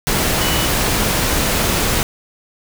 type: tone in noise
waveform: sine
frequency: 2960 Hz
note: F#7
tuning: in tune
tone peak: -24 dBFS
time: 0.41-0.66 s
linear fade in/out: 0 ms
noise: pink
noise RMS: -17 dBFS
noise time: 0.07-2.03 s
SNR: -10 dB
effects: none